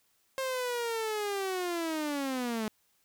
sawtooth linear sweep, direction down, 534 to 212 Hz, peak -27 dBFS, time 0.38-2.68 s, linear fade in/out 0 ms, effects white hiss -71 dBFS RMS until 3.04 s

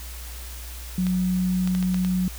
sine tone, 183.1 Hz, F#3, 18 cents flat, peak -20 dBFS, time 0.98-2.28 s, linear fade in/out 2 ms
clicks, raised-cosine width 0.2 ms, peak -17 dBFS, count 6, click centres 1.068 / 1.675 / 1.75 / 1.827 / 1.944 / 2.048 s
effects added 60 Hz sine -35 dBFS peak until 2.38 s + white hiss -41 dBFS RMS until 2.38 s

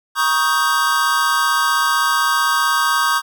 square chord, Eb dominant seventh, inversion second, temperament equal with one note detuned, 951.9 / 1108.7 / 1244.5 / 1568 Hz, Bb5 / Db6 / Eb6 / G6, +36 / 0 / 0 / 0 cents, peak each -24 / -20 / -21 / -20 dBFS, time 0.15-3.22 s, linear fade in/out 50 ms, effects none

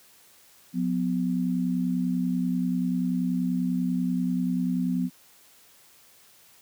sine tone pair together, 180 / 250.3 Hz, F#3 / B3, -47 / +23 cents, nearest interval tritone, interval 570 cents, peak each -26 dBFS, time 0.73-5.1 s, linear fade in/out 50 ms, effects white hiss -56 dBFS RMS until 6.61 s + high-pass 60 Hz 12 dB/octave

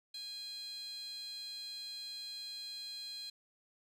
15% pulse tone with high-pass filter, 823 Hz, G#5, 16 cents flat, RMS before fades -45 dBFS, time 0.14-3.3 s, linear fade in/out 5 ms, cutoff 4100 Hz, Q 8.6, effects resampled to 32000 Hz

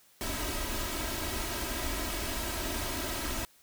pink noise with comb filter, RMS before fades -34 dBFS, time 0.21-3.45 s, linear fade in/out 0 ms, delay 3.1 ms, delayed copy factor +0.7, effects white hiss -62 dBFS RMS until 3.62 s

